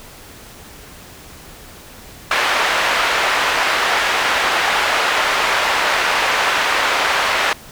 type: band-pass noise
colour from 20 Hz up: white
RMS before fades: -17 dBFS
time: 2.31-7.53 s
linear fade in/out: 2 ms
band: 600 to 2100 Hz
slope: 12 dB/octave
effects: pink hiss -39 dBFS RMS until 7.71 s